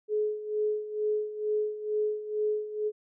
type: tone with tremolo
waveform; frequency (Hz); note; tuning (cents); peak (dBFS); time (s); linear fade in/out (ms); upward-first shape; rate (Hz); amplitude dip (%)
sine; 424.5; G#4; +38; -24; 0.08-2.92; 50; sine; 2.2; 75
effects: none